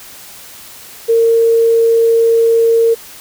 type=tone; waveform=sine; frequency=458.2 Hz; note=A#4; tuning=30 cents flat; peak=-7 dBFS; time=1.08-2.95 s; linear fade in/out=20 ms; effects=white hiss -35 dBFS RMS until 3.2 s